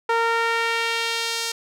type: tone with band-pass filter sweep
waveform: sawtooth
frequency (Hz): 460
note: A#4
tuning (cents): -23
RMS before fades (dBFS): -23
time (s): 0.09-1.52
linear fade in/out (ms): 5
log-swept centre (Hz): 1100 to 5600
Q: 1.1
effects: none